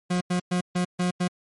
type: tone bursts at uneven times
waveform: 40% pulse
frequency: 179.2 Hz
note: F3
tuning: 45 cents sharp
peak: -21 dBFS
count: 6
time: 0.1-0.21 / 0.3-0.4 / 0.51-0.61 / 0.75-0.85 / 0.99-1.11 / 1.2-1.28 s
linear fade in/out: 10 ms
effects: MP3 48 kbps